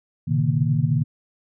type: tone cluster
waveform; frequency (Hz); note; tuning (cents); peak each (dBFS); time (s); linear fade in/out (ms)
sine; 114.6 / 131.9 / 140.8 / 154.6 / 231.8; A#2 / C3 / C#3 / D#3 / A#3; -29 / +14 / +27 / -11 / -10; -24 / -23 / -27 / -21 / -29; 0.27-1.04; 20
effects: none